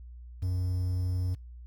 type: tone with quantisation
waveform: triangle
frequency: 91.3 Hz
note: F#2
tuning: 23 cents flat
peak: -25 dBFS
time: 0.42-1.35 s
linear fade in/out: 10 ms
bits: 9
effects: noise-tail reverb RT60 0.3 s tail -25 dB re dry + added 60 Hz sine -43 dBFS peak until 1.66 s